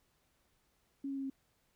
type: tone with pitch steps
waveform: sine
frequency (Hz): 276.2 / 273.8 / 271.5 / 269.1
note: C#4 / C#4 / C#4 / C4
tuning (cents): -6 / -21 / -36 / +49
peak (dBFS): -36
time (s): 1.04-1.3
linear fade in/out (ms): 5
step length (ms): 65
effects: pink hiss -75 dBFS RMS until 1.75 s